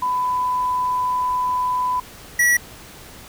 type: tone pair in turn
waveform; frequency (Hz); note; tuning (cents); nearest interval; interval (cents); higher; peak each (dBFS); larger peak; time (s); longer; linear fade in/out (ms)
sine / square; 1000 / 1934.1; B5 / B6; +21 / -37; major seventh; 1142; second; -18 / -14; second; 0.02-2 / 2.39-2.57; first; 5
effects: pink hiss -41 dBFS RMS until 3.28 s